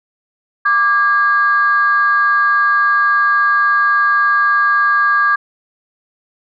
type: tone pair together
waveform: sine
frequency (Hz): 1174.7 / 1631.1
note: D6 / G#6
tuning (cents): 0 / -32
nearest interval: tritone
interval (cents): 568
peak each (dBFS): -12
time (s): 0.65-5.36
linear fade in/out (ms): 10
effects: tanh soft clip ceiling -3 dBFS